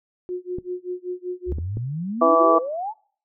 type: tone with tremolo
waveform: sine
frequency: 361 Hz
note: F#4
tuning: 43 cents flat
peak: -24 dBFS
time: 0.29-1.52 s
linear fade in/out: 0 ms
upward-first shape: sine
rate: 5.2 Hz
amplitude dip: 100%
type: clicks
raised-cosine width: 3 ms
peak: -19 dBFS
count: 4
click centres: 0.585 / 1.524 / 1.585 / 1.771 s
type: exponential sweep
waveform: sine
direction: up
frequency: 63.5 to 911 Hz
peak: -25 dBFS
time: 1.46-2.94 s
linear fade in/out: 50 ms
type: harmonic tone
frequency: 164.81 Hz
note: E3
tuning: in tune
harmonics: 2 / 3 / 4 / 5 / 6 / 7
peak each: -22 / -20 / -17 / -28 / -28 / -17 dBFS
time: 2.21-2.59 s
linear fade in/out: 10 ms
effects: noise-tail reverb RT60 0.5 s tail -25 dB re dry